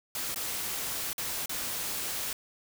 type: noise with dropouts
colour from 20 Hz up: white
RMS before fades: -34 dBFS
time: 0.15-2.33 s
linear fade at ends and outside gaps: 2 ms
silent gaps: 0.345-0.359 / 1.131-1.18 / 1.459-1.494 s
effects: none